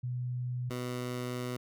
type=tone pair in turn; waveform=sine / 15% pulse; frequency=124.1 / 124.1 Hz; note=B2 / B2; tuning=+9 / +9 cents; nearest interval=unison; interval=0 cents; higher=neither; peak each=-32 / -28 dBFS; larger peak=second; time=0.03-0.7 / 0.7-1.57 s; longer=second; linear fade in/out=10 ms; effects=none